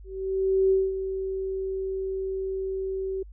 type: tone with ADSR envelope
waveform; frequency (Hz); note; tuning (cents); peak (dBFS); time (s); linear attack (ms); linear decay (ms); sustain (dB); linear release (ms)
sine; 382.7; G4; -42; -17; 0.04-3.23; 670; 210; -10; 7
effects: added 50 Hz sine -42 dBFS peak until 3.32 s